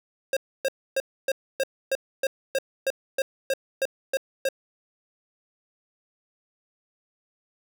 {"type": "tone bursts", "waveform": "square", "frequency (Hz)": 537, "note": "C5", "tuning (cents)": 45, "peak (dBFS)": -22, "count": 14, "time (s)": [0.33, 4.488], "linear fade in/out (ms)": 2, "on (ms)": 37, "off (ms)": 280, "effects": []}